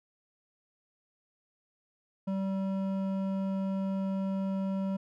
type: tone with hard clipping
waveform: triangle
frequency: 193 Hz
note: G3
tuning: 27 cents flat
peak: -31 dBFS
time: 2.27-4.97 s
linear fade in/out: 10 ms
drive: 14 dB
effects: none